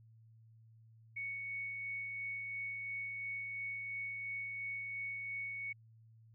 sine tone with tremolo, 2223 Hz, C#7, 4 cents sharp, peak -38 dBFS, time 1.16-5.73 s, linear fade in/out 10 ms, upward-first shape sine, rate 2.9 Hz, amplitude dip 25%, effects added 112 Hz sine -59 dBFS peak until 6.34 s

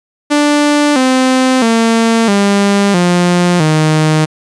sawtooth tone with pitch steps, 293.7 / 258.7 / 227.8 / 200.6 / 176.66 / 155.58 Hz, D4 / C4 / A#3 / G3 / F3 / D#3, 0 / -19 / -40 / +40 / +20 / 0 cents, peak -4 dBFS, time 0.3-4.26 s, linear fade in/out 20 ms, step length 660 ms, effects resampled to 22050 Hz

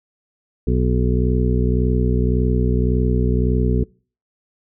harmonic tone, 61.8 Hz, B1, 2 cents sharp, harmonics 1 / 2 / 3 / 4 / 6 / 7, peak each -18 / -21 / -23 / -24 / -26 / -26 dBFS, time 0.67-3.84 s, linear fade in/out 5 ms, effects noise-tail reverb RT60 0.4 s tail -25 dB re dry

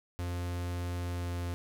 45% pulse tone with pitch glide, 88 to 87.34 Hz, F2 to F2, +14 to +1 cents, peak -33 dBFS, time 0.19-1.54 s, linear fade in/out 0 ms, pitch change -13 cents, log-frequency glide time 1.01-1.42 s, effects 10-bit

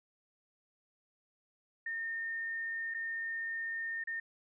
sine tone with dropouts, 1824 Hz, A#6, 38 cents flat, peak -35 dBFS, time 1.86-4.2 s, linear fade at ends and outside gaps 5 ms, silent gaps 2.94-2.945 / 4.039-4.072 s, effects none

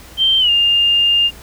sine tone with pitch glide, 3136 to 2810 Hz, G7 to F7, 0 to +10 cents, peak -10 dBFS, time 0.17-1.31 s, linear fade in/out 50 ms, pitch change -190 cents, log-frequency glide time 0.39-0.5 s, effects added 60 Hz sine -40 dBFS peak until 1.42 s + pink hiss -40 dBFS RMS until 1.42 s

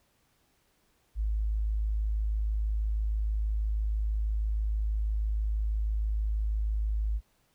sine tone, 53.1 Hz, G#1, 39 cents sharp, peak -26 dBFS, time 1.15-7.21 s, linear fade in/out 50 ms, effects pink hiss -70 dBFS RMS until 7.54 s

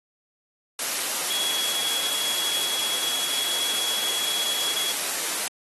sine tone in noise, 3343 Hz, G#7, 11 cents sharp, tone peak -26 dBFS, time 1.3-4.92 s, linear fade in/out 2 ms, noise white, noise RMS -27 dBFS, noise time 0.79-5.48 s, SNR -2 dB, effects high-pass 300 Hz 12 dB/octave + AAC 32 kbps

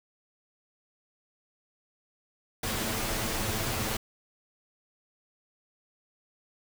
pink noise with comb filter, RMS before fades -31 dBFS, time 2.63-3.97 s, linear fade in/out 5 ms, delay 9.1 ms, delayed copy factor +0.65, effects none

